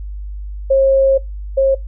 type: tone pair in turn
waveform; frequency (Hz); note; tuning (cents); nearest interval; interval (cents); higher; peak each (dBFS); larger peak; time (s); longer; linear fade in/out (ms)
sine; 539 / 539; C#5 / C#5; -49 / -49; unison; 0; neither; -8 / -9; first; 0.7-1.18 / 1.57-1.75; first; 10
effects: noise-tail reverb RT60 0.2 s tail -24 dB re dry + added 50 Hz sine -24 dBFS peak until 1.87 s